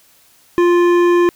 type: tone with hard clipping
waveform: triangle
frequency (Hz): 349.2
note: F4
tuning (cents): 0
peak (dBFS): -11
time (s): 0.58-1.29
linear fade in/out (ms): 0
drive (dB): 16
effects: white hiss -51 dBFS RMS until 1.35 s